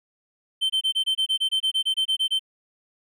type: tone bursts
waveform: triangle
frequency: 3100 Hz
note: G7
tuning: 20 cents flat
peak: -18 dBFS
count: 16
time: 0.61-2.394 s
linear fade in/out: 20 ms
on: 89 ms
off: 24 ms
effects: none